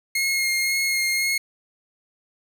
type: tone with vibrato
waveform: sawtooth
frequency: 2147 Hz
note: C7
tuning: 44 cents sharp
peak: -17 dBFS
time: 0.15-1.38 s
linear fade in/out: 5 ms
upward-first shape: sine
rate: 1.9 Hz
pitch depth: 15 cents each way
effects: none